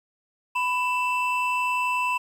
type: tone pair together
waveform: triangle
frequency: 995 / 2656 Hz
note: B5 / E7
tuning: +13 / +12 cents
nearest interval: octave + perfect fourth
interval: 1699 cents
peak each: -22 / -25 dBFS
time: 0.55-2.18 s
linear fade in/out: 10 ms
effects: 9-bit